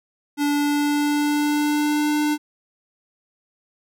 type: tone with pitch glide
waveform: square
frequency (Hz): 290 to 298.8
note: D4 to D4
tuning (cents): -22 to +30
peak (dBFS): -19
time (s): 0.37-2.38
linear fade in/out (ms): 50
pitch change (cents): +52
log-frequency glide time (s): 0.5-2.15
effects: none